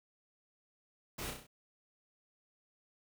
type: noise with echo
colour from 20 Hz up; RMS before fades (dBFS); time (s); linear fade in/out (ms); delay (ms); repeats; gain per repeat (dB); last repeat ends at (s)
pink; -42; 1.18-1.31; 10; 32; 5; -4; 1.47
effects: none